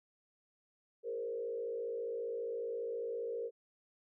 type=tone with frequency modulation; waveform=sine; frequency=466.2 Hz; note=A#4; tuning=in tune; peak=-36 dBFS; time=1.03-3.51 s; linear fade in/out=50 ms; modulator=54.8 Hz; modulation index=0.89; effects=none